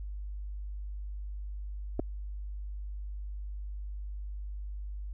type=clicks; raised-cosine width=2 ms; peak=-18 dBFS; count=2; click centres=1.994 / 1.997 s; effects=added 50 Hz sine -36 dBFS peak until 5.13 s